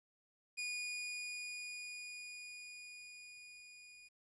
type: tone with level ramp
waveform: sawtooth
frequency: 2452 Hz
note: D#7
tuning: 26 cents flat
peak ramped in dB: -35 to -53 dBFS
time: 0.57-4.09 s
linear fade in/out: 20 ms
effects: resampled to 22050 Hz + 12-bit

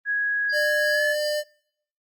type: tone with pitch glide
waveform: sine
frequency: 1661.2 to 1728.7 Hz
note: G#6 to A6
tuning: 0 to -31 cents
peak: -21 dBFS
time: 0.05-1.16 s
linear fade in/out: 50 ms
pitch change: +69 cents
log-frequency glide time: 0.91-1.02 s
type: tone with tremolo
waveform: sine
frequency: 4800 Hz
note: D8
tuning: 37 cents sharp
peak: -30 dBFS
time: 0.49-1.42 s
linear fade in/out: 10 ms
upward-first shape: triangle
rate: 2.9 Hz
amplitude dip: 95%
type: tone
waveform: square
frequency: 599 Hz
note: D5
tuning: 34 cents sharp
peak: -24 dBFS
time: 0.52-1.44 s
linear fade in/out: 50 ms
effects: noise-tail reverb RT60 0.7 s tail -24 dB re dry + Opus 32 kbps

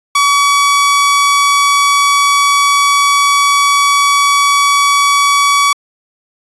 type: tone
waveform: sawtooth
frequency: 1136 Hz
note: C#6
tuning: 42 cents sharp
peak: -4 dBFS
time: 0.15-5.73 s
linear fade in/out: 5 ms
effects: resampled to 24000 Hz

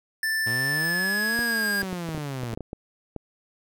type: tone with pitch glide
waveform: square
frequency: 1767 to 1620.3 Hz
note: A6 to G#6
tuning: +7 to -43 cents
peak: -24 dBFS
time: 0.23-1.82 s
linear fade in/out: 2 ms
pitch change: -150 cents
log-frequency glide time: 0.68-1.64 s
type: linear two-way sweep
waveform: sawtooth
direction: up then down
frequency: 110 to 240 to 110 Hz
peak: -26 dBFS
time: 0.46-2.55 s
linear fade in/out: 10 ms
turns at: 1.42 s
type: clicks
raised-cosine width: 2 ms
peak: -20 dBFS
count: 12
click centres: 1.391 / 1.831 / 1.929 / 2.09 / 2.148 / 2.178 / 2.434 / 2.534 / 2.575 / 2.607 / 2.731 / 3.163 s
effects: none

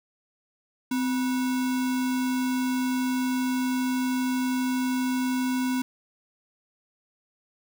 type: tone with sample-and-hold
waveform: sine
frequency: 256.3 Hz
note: C4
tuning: 36 cents flat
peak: -23 dBFS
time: 0.91-5.82 s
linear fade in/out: 5 ms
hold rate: 1225 Hz
effects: none

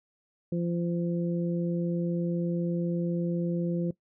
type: harmonic tone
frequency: 172 Hz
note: F3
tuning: 26 cents flat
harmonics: 1 / 2 / 3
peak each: -27 / -33 / -37 dBFS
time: 0.52-3.91 s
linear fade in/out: 5 ms
effects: noise-tail reverb RT60 0.1 s tail -19 dB re dry

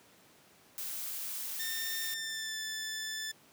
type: noise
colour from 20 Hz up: blue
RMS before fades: -39 dBFS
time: 0.78-2.14 s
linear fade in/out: 0 ms
type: tone with pitch glide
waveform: 15% pulse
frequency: 1808 to 1754.5 Hz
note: A6 to A6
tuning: +47 to -5 cents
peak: -30 dBFS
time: 1.59-3.32 s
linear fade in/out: 10 ms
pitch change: -52 cents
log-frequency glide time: 2.03-2.59 s
effects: pink hiss -61 dBFS RMS until 3.52 s + high-pass 150 Hz 12 dB/octave

